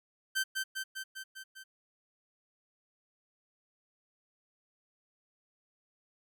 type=tone with echo; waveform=sawtooth; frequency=1550 Hz; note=G6; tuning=20 cents flat; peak=-25 dBFS; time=0.35-0.44 s; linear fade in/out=20 ms; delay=200 ms; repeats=6; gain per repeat=-3 dB; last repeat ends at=1.64 s; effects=none